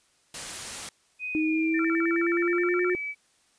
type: noise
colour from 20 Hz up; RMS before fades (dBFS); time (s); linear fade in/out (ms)
white; -36; 0.34-0.89; 2
type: tone with pitch glide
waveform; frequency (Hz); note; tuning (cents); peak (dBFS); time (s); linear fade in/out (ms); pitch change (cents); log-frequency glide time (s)
sine; 2500 to 2293; D#7 to D7; +8 to -42; -30; 1.19-3.15; 50; -150; 1.31-1.93
type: linear sweep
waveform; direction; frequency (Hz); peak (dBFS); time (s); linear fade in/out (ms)
sine; up; 311.1 to 362; -23; 1.35-2.95; 0
type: tone with vibrato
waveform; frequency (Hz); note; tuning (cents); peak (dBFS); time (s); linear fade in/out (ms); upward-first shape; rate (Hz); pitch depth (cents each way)
sine; 1568; G6; 0; -30; 1.74-2.94; 5; square; 9.5; 240
effects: white hiss -65 dBFS RMS until 3.58 s + resampled to 22050 Hz